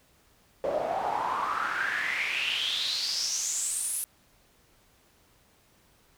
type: noise with band-pass filter sweep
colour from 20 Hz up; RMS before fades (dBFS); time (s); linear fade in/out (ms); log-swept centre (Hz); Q
pink; -30; 0.64-4.04; 0; 550 to 11000; 6.6
effects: pink hiss -63 dBFS RMS until 6.17 s